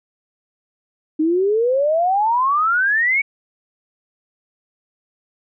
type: exponential sweep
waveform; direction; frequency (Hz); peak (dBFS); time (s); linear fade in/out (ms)
sine; up; 303.8 to 2277; -14; 1.19-3.22; 10
effects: none